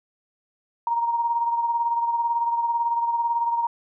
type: beating tone pair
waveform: sine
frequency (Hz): 935 / 953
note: A#5 / A#5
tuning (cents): +5 / +38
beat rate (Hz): 18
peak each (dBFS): -21 / -30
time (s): 0.87-3.67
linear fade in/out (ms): 2
effects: none